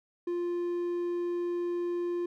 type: tone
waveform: triangle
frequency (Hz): 349.2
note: F4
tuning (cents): 0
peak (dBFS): -27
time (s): 0.27-2.26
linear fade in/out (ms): 5
effects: none